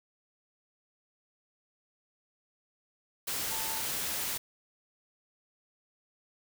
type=tone in noise; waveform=sine; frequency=890 Hz; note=A5; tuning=20 cents sharp; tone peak=-42 dBFS; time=3.5-3.82 s; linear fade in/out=10 ms; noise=white; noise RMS=-34 dBFS; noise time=3.27-4.38 s; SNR=-11 dB; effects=none